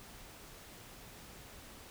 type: silence
effects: pink hiss -53 dBFS RMS until 1.9 s